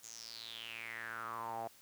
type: tone with band-pass filter sweep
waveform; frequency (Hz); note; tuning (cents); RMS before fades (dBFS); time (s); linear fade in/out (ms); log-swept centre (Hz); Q
sawtooth; 114.3; A#2; -34; -45; 0.03-1.68; 10; 7000 to 700; 7.2
effects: white hiss -62 dBFS RMS until 1.81 s